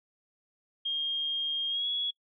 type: tone with pitch glide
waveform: sine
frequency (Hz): 3226 to 3357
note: G7 to G#7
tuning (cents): +49 to +18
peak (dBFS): -28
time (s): 0.85-2.11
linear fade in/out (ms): 10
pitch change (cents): +69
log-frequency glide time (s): 1.69-1.87
effects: noise-tail reverb RT60 0.1 s tail -25 dB re dry